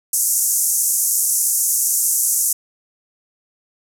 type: band-pass noise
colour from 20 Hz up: white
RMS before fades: -18 dBFS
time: 0.13-2.53 s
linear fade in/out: 5 ms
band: 6100 to 13000 Hz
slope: 48 dB/octave
effects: none